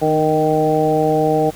harmonic tone with a mistuned harmonic, 155.56 Hz, D#3, in tune, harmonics 1 / 2 / 3 / 4 / 5, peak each -22 / -20 / -17 / -20 / -19 dBFS, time 0.01-1.51 s, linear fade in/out 20 ms, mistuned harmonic 2, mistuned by -22 cents, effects pink hiss -39 dBFS RMS until 1.55 s

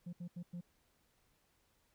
sine tone bursts at uneven times, 174.61 Hz, F3, in tune, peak -39 dBFS, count 4, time 0.06-0.13 / 0.2-0.28 / 0.36-0.43 / 0.53-0.61 s, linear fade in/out 10 ms, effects tanh soft clip ceiling -41 dBFS + pink hiss -75 dBFS RMS until 1.94 s

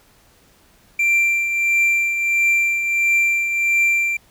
triangle tone with tremolo, 2360 Hz, D7, 8 cents sharp, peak -11 dBFS, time 0.99-4.17 s, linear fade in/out 5 ms, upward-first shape triangle, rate 1.5 Hz, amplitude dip 55%, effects pink hiss -54 dBFS RMS until 4.3 s

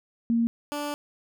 sine / 15% pulse tone pair in turn, 231.9 / 292.2 Hz, A#3 / D4, -9 / -9 cents, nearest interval major third, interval 400 cents, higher second, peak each -20 / -23 dBFS, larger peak first, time 0.3-0.47 / 0.72-0.94 s, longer second, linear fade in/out 0 ms, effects none

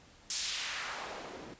white noise with band-pass filter sweep, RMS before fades -39 dBFS, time 0.3-1.54 s, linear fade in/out 2 ms, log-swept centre 6500 to 210 Hz, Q 1.1, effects pink hiss -59 dBFS RMS until 1.59 s + resampled to 16000 Hz

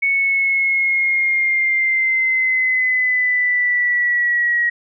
sine linear sweep, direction down, 2217 to 1899 Hz, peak -14 dBFS, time 0.02-4.7 s, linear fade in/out 10 ms, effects none

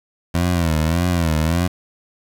20% pulse tone with vibrato, 83.4 Hz, E2, 21 cents sharp, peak -11 dBFS, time 0.34-1.68 s, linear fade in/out 10 ms, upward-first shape sine, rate 1.7 Hz, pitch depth 120 cents each way, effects 7-bit

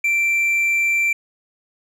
triangle tone, 2349 Hz, D7, in tune, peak -14 dBFS, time 0.04-1.13 s, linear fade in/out 5 ms, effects none

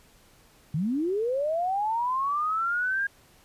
sine linear sweep, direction up, 138.59 to 1631 Hz, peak -24 dBFS, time 0.74-3.07 s, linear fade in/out 5 ms, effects pink hiss -58 dBFS RMS until 3.44 s + resampled to 32000 Hz

